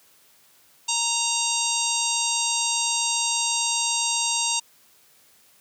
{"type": "harmonic tone with a mistuned harmonic", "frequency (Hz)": 927, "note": "A#5", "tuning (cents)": -10, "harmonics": [1, 3, 4, 5, 6, 7, 8, 9], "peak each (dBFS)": [-30, -30, -30, -30, -30, -30, -30, -30], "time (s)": [0.88, 4.6], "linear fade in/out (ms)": 10, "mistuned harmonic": 6, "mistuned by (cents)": 62, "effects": ["white hiss -57 dBFS RMS until 5.6 s", "high-pass 80 Hz 12 dB/octave"]}